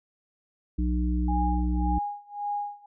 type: harmonic tone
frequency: 60.9 Hz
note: B1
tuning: 24 cents flat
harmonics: 1 / 3 / 5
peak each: -24 / -31 / -31 dBFS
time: 0.78-1.99 s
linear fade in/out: 10 ms
type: tone with tremolo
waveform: sine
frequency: 821 Hz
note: G#5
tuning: 20 cents flat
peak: -26 dBFS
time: 1.28-2.86 s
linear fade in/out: 5 ms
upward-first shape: sine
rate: 1.8 Hz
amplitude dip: 95%
effects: none